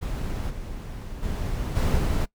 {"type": "noise with level steps", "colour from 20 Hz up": "brown", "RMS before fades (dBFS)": [-29, -35, -28, -21, -23], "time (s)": [0.01, 2.26], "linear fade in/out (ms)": 20, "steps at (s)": [0.49, 1.22, 1.75, 1.97], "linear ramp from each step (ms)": 20, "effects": ["noise-tail reverb RT60 0.1 s tail -21 dB re dry"]}